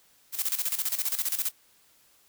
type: noise with tremolo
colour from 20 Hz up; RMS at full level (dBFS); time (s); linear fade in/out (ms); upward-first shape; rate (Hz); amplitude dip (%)
blue; -27; 0.32-1.52; 50; square; 15; 75
effects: white hiss -62 dBFS RMS until 2.28 s